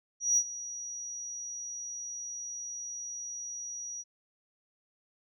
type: tone with ADSR envelope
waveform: sine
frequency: 5790 Hz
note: F#8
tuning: 38 cents flat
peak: -20 dBFS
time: 0.2-4.04 s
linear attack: 170 ms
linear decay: 61 ms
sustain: -17 dB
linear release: 37 ms
effects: tanh soft clip ceiling -17 dBFS